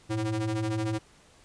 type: ring-modulated tone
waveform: square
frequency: 107.2 Hz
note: A2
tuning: 45 cents flat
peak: -25 dBFS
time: 0.09-0.99 s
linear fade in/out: 20 ms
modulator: 221 Hz
effects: pink hiss -58 dBFS RMS until 1.44 s + resampled to 22050 Hz